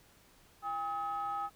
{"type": "ring-modulated tone", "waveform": "triangle", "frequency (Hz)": 233.1, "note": "A#3", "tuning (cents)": 0, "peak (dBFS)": -28, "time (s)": [0.62, 1.5], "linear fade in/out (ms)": 50, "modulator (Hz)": 1040, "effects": ["tanh soft clip ceiling -25 dBFS", "pink hiss -63 dBFS RMS until 1.55 s"]}